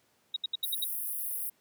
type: tone bursts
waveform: sine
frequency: 3798 Hz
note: A#7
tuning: 32 cents sharp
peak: -28 dBFS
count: 6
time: 0.34-0.844 s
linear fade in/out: 5 ms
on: 24 ms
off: 72 ms
type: high-pass noise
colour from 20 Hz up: pink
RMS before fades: -35 dBFS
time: 0.63-1.5 s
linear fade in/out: 10 ms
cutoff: 10000 Hz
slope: 96 dB/octave
effects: pink hiss -69 dBFS RMS until 1.6 s + high-pass 150 Hz 12 dB/octave

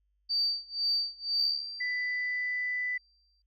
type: tone with tremolo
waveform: sine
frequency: 4626 Hz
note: D8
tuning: 27 cents flat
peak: -24 dBFS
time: 0.29-1.7 s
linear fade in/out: 20 ms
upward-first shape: sine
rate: 2 Hz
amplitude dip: 95%
type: tone with exponential decay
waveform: sine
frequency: 4699 Hz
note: D8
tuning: in tune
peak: -31 dBFS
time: 1.39-3.42 s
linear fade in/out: 2 ms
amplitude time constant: 440 ms
type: tone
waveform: sine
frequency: 1990 Hz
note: B6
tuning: 13 cents sharp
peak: -29 dBFS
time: 1.8-2.98 s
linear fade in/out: 10 ms
effects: tanh soft clip ceiling -17 dBFS + added 50 Hz sine -70 dBFS peak until 3.46 s

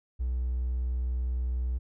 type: tone with hard clipping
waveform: triangle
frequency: 62.1 Hz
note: B1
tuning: 10 cents sharp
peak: -27 dBFS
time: 0.19-1.79 s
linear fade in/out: 20 ms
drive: 3 dB
effects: none

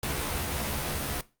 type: noise with comb filter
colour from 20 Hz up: pink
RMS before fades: -31 dBFS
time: 0.03-1.21 s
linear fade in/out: 2 ms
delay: 14 ms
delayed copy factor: +0.85
effects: noise-tail reverb RT60 0.3 s tail -19 dB re dry + Opus 48 kbps

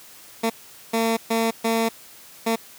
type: tone bursts at uneven times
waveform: 15% pulse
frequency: 226.8 Hz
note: A#3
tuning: 47 cents flat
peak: -13 dBFS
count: 5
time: 0.43-0.5 / 0.93-1.17 / 1.3-1.51 / 1.64-1.89 / 2.46-2.56 s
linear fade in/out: 10 ms
effects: white hiss -46 dBFS RMS until 2.78 s + high-pass 80 Hz 12 dB/octave

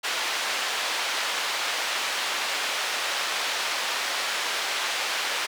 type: band-pass noise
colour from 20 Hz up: white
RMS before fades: -28 dBFS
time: 0.03-5.47 s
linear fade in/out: 20 ms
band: 620 to 3800 Hz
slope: 12 dB/octave
effects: none

